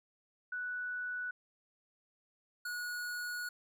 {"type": "tone pair in turn", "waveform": ["sine", "square"], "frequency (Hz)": [1480, 1456.3], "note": ["F#6", "F#6"], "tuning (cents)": [0, -28], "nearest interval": "unison", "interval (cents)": 28, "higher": "first", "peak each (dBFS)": [-36, -38], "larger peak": "first", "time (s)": [[0.52, 1.31], [2.65, 3.49]], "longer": "second", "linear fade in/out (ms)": 5, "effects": []}